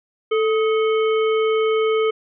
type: harmonic tone with a mistuned harmonic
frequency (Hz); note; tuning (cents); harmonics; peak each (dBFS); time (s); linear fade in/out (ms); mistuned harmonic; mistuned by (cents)
440; A4; 0; 1 / 3 / 5 / 7; -16 / -26 / -30 / -33; 0.31-2.11; 10; 3; -78
effects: none